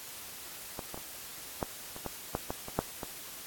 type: clicks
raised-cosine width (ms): 1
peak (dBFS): -23 / -25 / -29 / -15 / -30 / -21 / -15 / -19 / -27 / -12 / -23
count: 11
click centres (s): 0.792 / 0.944 / 0.976 / 1.628 / 1.964 / 2.063 / 2.351 / 2.505 / 2.684 / 2.79 / 3.032
effects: white hiss -45 dBFS RMS until 3.46 s + AAC 64 kbps